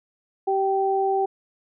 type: tone pair together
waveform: sine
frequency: 387.5 / 777.2 Hz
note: G4 / G5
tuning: -20 / -15 cents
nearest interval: octave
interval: 1205 cents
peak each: -22 / -22 dBFS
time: 0.47-1.26 s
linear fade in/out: 10 ms
effects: none